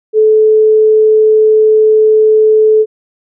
sine tone, 433.4 Hz, A4, 26 cents flat, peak -4 dBFS, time 0.13-2.86 s, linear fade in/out 50 ms, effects none

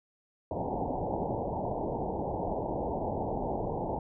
white low-pass noise, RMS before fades -33 dBFS, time 0.51-3.99 s, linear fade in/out 2 ms, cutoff 910 Hz, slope 96 dB/octave, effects none

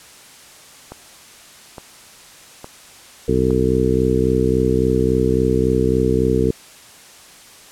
click train, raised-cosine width 1 ms, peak -18 dBFS, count 4, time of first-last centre 0.92-3.506 s, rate 1.16 Hz
harmonic tone, 63.6 Hz, C2, 48 cents flat, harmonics 1 / 2 / 3 / 4 / 5 / 6 / 7, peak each -23 / -22 / -23 / -22 / -24 / -21 / -19 dBFS, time 3.28-6.51 s, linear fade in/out 5 ms
effects white hiss -43 dBFS RMS until 7.71 s + low-pass 10000 Hz 12 dB/octave

